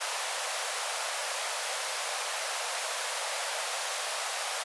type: high-pass noise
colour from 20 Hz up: pink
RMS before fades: -33 dBFS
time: 0-4.64 s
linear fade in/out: 20 ms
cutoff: 530 Hz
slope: 48 dB/octave
effects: resampled to 24000 Hz